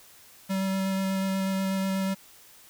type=tone with vibrato; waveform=square; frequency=192.1 Hz; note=G3; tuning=35 cents flat; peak=-26 dBFS; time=0.49-2.15 s; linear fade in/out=20 ms; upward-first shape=square; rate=8.2 Hz; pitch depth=8 cents each way; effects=white hiss -53 dBFS RMS until 2.69 s